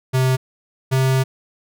square tone pair in turn, 130 / 131.74 Hz, C3 / C3, -11 / +12 cents, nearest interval unison, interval 23 cents, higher second, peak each -15 dBFS, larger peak neither, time 0.13-0.37 / 0.91-1.24 s, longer second, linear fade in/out 20 ms, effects none

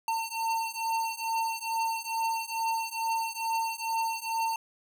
square beating tone pair, 903 / 905.3 Hz, A5 / A5, +45 / +49 cents, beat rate 2.3 Hz, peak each -33 / -32 dBFS, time 0.08-4.56 s, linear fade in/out 2 ms, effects none

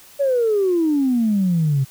sine exponential sweep, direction down, 574 to 130.5 Hz, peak -14 dBFS, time 0.19-1.85 s, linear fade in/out 20 ms, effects tanh soft clip ceiling -10 dBFS + white hiss -46 dBFS RMS until 1.9 s

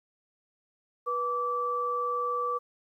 sine tone pair together, 488.5 / 1161 Hz, B4 / D6, -19 / -20 cents, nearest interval octave + minor third, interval 1499 cents, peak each -33 / -28 dBFS, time 1.06-2.59 s, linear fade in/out 20 ms, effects 11-bit

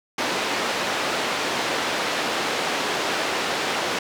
pink band-pass noise, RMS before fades -25 dBFS, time 0.18-3.99 s, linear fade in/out 5 ms, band 360 to 4700 Hz, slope 12 dB/octave, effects none

